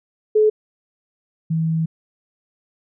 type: tone pair in turn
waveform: sine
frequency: 428.7 / 161.7 Hz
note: A4 / E3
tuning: -45 / -33 cents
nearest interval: octave + perfect fourth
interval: 1688 cents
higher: first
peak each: -11 / -17 dBFS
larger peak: first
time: 0.35-0.5 / 1.5-1.86 s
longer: second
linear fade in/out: 10 ms
effects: none